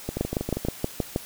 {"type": "two click trains", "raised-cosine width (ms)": 2, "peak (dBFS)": [-10, -14], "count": [7, 8], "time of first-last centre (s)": [[0.21, 1.161], [0.09, 0.65]], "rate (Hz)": [6.31, 12.5], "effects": ["white hiss -42 dBFS RMS until 1.25 s"]}